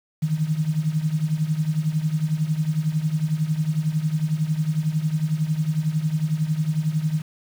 sine tone with tremolo, 155.56 Hz, D#3, in tune, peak -16 dBFS, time 0.22-7.22 s, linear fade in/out 10 ms, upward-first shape triangle, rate 11 Hz, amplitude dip 85%, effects 7-bit

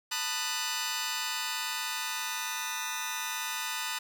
10% pulse chord, B dominant seventh, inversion third, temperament just, 889 / 987.8 / 1234.7 / 1481.6 Hz, A5 / B5 / D#6 / F#6, +18 / 0 / -14 / +2 cents, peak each -29 dBFS, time 0.11-3.99 s, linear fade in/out 10 ms, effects 9-bit

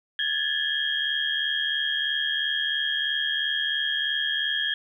sine tone cluster, 1663 / 1746 / 3117 / 3259 Hz, G#6 / A6 / G7 / G#7, +2 / -14 / -11 / -33 cents, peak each -30 / -30 / -35 / -26 dBFS, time 0.19-4.74 s, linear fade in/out 2 ms, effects 10-bit

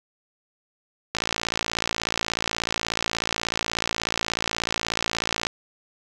click train, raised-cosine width 0.2 ms, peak -6 dBFS, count 245, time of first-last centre 1.15-5.469 s, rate 56.5 Hz, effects none

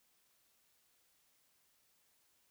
silence, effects white hiss -74 dBFS RMS until 2.5 s

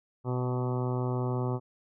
harmonic tone with a mistuned harmonic, 125.6 Hz, B2, 30 cents sharp, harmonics 1 / 2 / 3 / 4 / 5 / 6 / 7 / 8 / 9 / 10, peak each -29 / -36 / -35 / -40 / -43 / -44 / -42 / -47 / -44 / -50 dBFS, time 0.24-1.6 s, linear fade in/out 50 ms, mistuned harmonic 1, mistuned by -20 cents, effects none

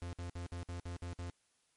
45% pulse tone bursts, 87.31 Hz, F2, in tune, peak -40 dBFS, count 8, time 0.02-1.299 s, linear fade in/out 0 ms, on 110 ms, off 57 ms, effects white hiss -75 dBFS RMS until 1.76 s + MP3 48 kbps

